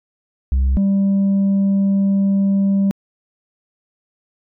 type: tone pair in turn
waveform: sine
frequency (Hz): 66 / 196.64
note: C2 / G3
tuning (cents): +16 / +6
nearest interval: octave + perfect fifth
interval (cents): 1890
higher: second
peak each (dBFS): -10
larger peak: neither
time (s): 0.52-0.77 / 0.77-2.91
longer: second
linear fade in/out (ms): 0
effects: tanh soft clip ceiling -12 dBFS